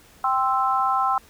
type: chord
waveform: sine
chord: C major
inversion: second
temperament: equal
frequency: 784 / 1046.5 / 1318.5 Hz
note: G5 / C6 / E6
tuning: 0 / 0 / 0 cents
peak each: -23 dBFS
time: 0.24-1.18 s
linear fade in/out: 2 ms
effects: pink hiss -52 dBFS RMS until 1.29 s